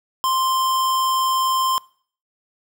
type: tone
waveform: square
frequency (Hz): 1046.5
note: C6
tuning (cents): 0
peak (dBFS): -18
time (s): 0.24-1.78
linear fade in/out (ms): 0
effects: noise-tail reverb RT60 0.5 s tail -23 dB re dry